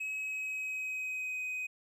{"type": "tone with pitch glide", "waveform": "triangle", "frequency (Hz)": [2558, 2510], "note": ["D#7", "D#7"], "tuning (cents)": [47, 15], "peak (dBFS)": -33, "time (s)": [0, 1.67], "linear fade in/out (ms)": 10, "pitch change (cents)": -32, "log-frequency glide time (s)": [0.16, 1.43], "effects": []}